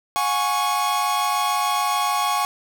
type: chord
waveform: 45% pulse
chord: F# suspended second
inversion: none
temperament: equal with one note detuned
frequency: 723.9 / 830.6 / 1108.7 Hz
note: F#5 / G#5 / C#6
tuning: -38 / 0 / 0 cents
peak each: -27 / -24 / -22 dBFS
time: 0.16-2.45 s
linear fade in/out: 0 ms
effects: none